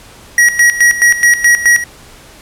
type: tone with tremolo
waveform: square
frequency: 1909 Hz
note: A#6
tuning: 41 cents sharp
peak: -5 dBFS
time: 0.38-1.84 s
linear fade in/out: 2 ms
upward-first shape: square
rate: 4.7 Hz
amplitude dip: 75%
effects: pink hiss -38 dBFS RMS until 2.41 s + low-pass 12000 Hz 12 dB/octave